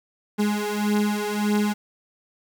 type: beating tone pair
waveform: 35% pulse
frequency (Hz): 207.7 / 209.4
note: G#3 / G#3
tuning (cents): 0 / +15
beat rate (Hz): 1.7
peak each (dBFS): -22 / -23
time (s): 0.38-1.74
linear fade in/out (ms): 20
effects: 9-bit